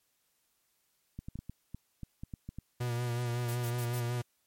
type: clicks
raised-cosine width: 5 ms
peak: -28 dBFS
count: 11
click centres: 1.19 / 1.285 / 1.356 / 1.39 / 1.496 / 1.746 / 2.033 / 2.235 / 2.338 / 2.49 / 2.586 s
type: tone with vibrato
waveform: 45% pulse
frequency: 120.7 Hz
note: B2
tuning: 39 cents flat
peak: -31 dBFS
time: 2.8-4.22 s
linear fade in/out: 10 ms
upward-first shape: sine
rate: 5.4 Hz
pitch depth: 33 cents each way
type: noise bursts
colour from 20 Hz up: blue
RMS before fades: -43 dBFS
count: 4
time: 3.48-4.004 s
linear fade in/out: 10 ms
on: 74 ms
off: 76 ms
effects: white hiss -75 dBFS RMS until 4.46 s + MP3 64 kbps